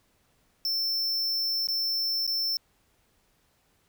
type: tone with dropouts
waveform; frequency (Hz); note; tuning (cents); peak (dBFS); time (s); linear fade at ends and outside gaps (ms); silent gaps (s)
square; 5350; E8; +25; -26; 0.65-2.57; 1; 1.671-1.686 / 2.267-2.276
effects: pink hiss -68 dBFS RMS until 3.88 s